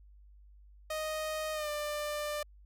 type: tone with pitch glide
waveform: sawtooth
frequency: 622.3 to 594.9 Hz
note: D#5 to D5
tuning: 0 to +22 cents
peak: -30 dBFS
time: 0.9-2.43 s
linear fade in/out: 5 ms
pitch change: -78 cents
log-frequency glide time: 1.53-1.69 s
effects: added 50 Hz sine -54 dBFS peak until 2.65 s